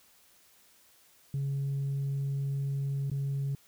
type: tone with dropouts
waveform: sine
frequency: 138.59 Hz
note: C#3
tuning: in tune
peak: -27 dBFS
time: 1.34-3.55 s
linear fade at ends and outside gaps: 2 ms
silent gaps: 3.1-3.115 s
effects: tanh soft clip ceiling -27 dBFS + white hiss -62 dBFS RMS until 3.67 s

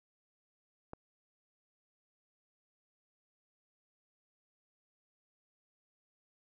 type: click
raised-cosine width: 1 ms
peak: -29 dBFS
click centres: 0.934 s
effects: none

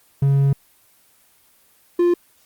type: tone pair in turn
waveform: triangle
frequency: 138.59 / 349.2 Hz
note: C#3 / F4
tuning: 0 / 0 cents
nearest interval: octave + major third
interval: 1600 cents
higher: second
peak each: -11 dBFS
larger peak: neither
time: 0.22-0.53 / 1.99-2.14 s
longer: first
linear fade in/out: 5 ms
effects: white hiss -56 dBFS RMS until 2.45 s + Opus 24 kbps

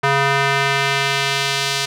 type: tone with band-pass filter sweep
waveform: square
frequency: 138.6 Hz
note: C#3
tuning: in tune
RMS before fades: -18 dBFS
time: 0.03-1.86 s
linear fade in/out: 10 ms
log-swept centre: 1400 to 4400 Hz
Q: 0.98
effects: none

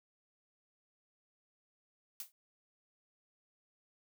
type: noise with exponential decay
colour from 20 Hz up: blue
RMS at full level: -39 dBFS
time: 2.2-2.32 s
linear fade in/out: 1 ms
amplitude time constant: 26 ms
effects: none

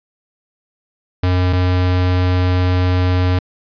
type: tone pair in turn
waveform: square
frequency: 90.8 / 90.8 Hz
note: F#2 / F#2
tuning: -32 / -32 cents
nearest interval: unison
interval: 0 cents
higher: neither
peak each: -13 dBFS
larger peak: neither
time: 1.23-1.53 / 1.53-3.39 s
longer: second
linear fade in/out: 5 ms
effects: resampled to 11025 Hz

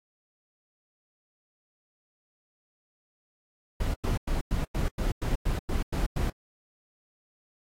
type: noise bursts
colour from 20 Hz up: brown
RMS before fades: -27 dBFS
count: 11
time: 3.8-6.3 s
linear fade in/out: 5 ms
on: 140 ms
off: 96 ms
effects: AAC 48 kbps

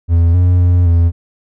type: tone with pitch steps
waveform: triangle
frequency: 84.5 / 89.4 / 88.4 / 84.8 Hz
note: E2 / F2 / F2 / E2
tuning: +43 / +41 / +22 / +50 cents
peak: -5 dBFS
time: 0.08-1.12 s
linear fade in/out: 50 ms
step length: 260 ms
effects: none

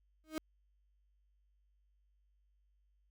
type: tone with exponential growth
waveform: 35% pulse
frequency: 313.4 Hz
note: D#4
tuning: 13 cents sharp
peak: -31 dBFS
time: 0.24-0.38 s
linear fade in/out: 0 ms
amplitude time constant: 29 ms
effects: added 50 Hz sine -70 dBFS peak until 3.1 s

